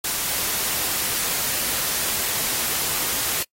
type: noise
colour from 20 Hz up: white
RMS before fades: -24 dBFS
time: 0.04-3.43 s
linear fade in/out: 5 ms
effects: noise-tail reverb RT60 0.1 s tail -24 dB re dry + AAC 48 kbps